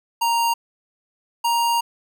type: tone pair in turn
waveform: square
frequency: 932 / 936.4 Hz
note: A#5 / A#5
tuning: -1 / +8 cents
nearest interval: unison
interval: 9 cents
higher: second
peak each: -18 dBFS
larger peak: neither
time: 0.21-0.54 / 1.44-1.81 s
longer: second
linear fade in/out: 10 ms
effects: none